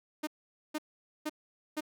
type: tone bursts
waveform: sawtooth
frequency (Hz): 305.5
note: D#4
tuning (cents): -32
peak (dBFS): -28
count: 4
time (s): 0.23-1.808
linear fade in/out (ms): 10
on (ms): 42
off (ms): 470
effects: none